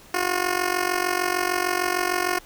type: tone with amplitude modulation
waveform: 10% pulse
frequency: 360 Hz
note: F#4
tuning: 47 cents flat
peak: -10 dBFS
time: 0.14-2.39 s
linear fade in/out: 5 ms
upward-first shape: sine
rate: 46.6 Hz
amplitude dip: 80%
effects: pink hiss -49 dBFS RMS until 2.45 s